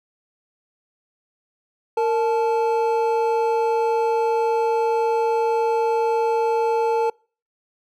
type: tone pair together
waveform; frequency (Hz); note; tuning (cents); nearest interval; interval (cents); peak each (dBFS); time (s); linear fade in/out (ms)
triangle; 460.9 / 870; A#4 / A5; -20 / -20; major seventh; 1100; -17 / -20; 1.97-7.1; 5
effects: noise-tail reverb RT60 0.4 s tail -26 dB re dry